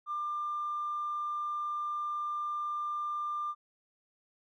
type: tone with tanh clipping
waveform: triangle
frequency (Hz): 1194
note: D6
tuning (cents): +28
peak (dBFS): -32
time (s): 0.06-3.55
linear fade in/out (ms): 50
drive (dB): 4
effects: none